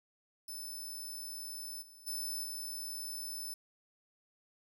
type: tone with level steps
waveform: 10% pulse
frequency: 5274 Hz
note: E8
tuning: in tune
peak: -36 / -49 / -31 / -34 dBFS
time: 0.48-3.54 s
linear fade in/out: 5 ms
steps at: 1.81 / 2.06 / 2.43 s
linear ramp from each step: 20 ms
effects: none